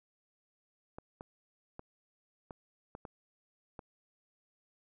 clicks, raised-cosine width 1 ms, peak -30 dBFS, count 7, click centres 0.985 / 1.209 / 1.794 / 2.508 / 2.951 / 3.052 / 3.792 s, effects none

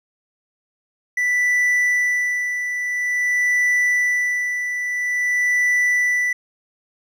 triangle tone with tremolo, 1975.5 Hz, B6, in tune, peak -13 dBFS, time 1.17-6.33 s, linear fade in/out 5 ms, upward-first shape sine, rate 0.49 Hz, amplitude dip 55%, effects none

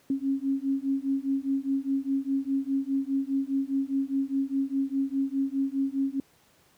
sine beating tone pair, 270 / 274.9 Hz, C#4 / C#4, -45 / -14 cents, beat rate 4.9 Hz, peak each -28 / -28 dBFS, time 0.1-6.2 s, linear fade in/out 2 ms, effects pink hiss -62 dBFS RMS until 6.77 s + high-pass 80 Hz 12 dB/octave

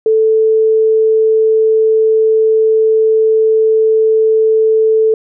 sine tone, 440 Hz, A4, in tune, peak -7 dBFS, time 0.06-5.14 s, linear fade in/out 2 ms, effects none

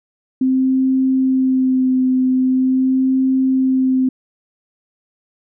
sine tone with vibrato, 260 Hz, C4, 11 cents flat, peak -12 dBFS, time 0.41-4.09 s, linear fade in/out 5 ms, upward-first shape sine, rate 0.43 Hz, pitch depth 18 cents each way, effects none

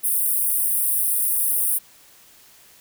pink high-pass noise, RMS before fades -21 dBFS, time 0.03-1.79 s, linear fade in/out 20 ms, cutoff 9000 Hz, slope 96 dB/octave, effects white hiss -51 dBFS RMS until 2.8 s

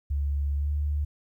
sine tone with pitch glide, 71.2 to 73.37 Hz, C#2 to D2, +47 to -1 cents, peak -24 dBFS, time 0.1-1.05 s, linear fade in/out 10 ms, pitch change +52 cents, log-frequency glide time 0.56-0.71 s, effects 11-bit

